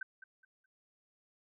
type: tone with echo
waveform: sine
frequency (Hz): 1538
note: G6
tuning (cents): -33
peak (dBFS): -36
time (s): 0.01-0.03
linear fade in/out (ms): 5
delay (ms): 210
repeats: 3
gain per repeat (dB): -12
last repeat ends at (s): 0.66
effects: none

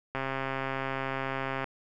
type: click train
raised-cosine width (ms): 0.5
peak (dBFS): -17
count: 201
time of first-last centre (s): 0.15-1.643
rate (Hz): 134
effects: none

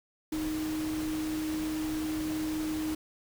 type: tone in noise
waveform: sine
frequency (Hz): 311.1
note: D#4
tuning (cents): 0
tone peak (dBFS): -30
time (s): 0.32-2.95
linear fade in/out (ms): 5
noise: pink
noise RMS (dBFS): -41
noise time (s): 0.32-2.95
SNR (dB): +8
effects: none

